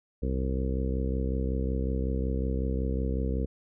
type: harmonic tone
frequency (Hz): 65.41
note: C2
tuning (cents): 0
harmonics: 1 / 2 / 3 / 4 / 5 / 6 / 7 / 8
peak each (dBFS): -28 / -36 / -35 / -37 / -41 / -42 / -37 / -43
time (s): 0.22-3.46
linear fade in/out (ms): 10
effects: none